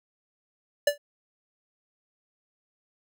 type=tone with exponential decay; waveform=square; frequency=581 Hz; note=D5; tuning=19 cents flat; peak=-16 dBFS; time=0.87-0.98 s; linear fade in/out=5 ms; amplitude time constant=22 ms; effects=none